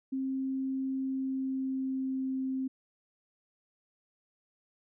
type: tone with pitch glide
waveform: sine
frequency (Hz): 265.7 to 263.1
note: C4 to C4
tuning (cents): +27 to +10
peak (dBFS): -30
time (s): 0.12-2.68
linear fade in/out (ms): 10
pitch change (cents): -17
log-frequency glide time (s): 0.96-2.42
effects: none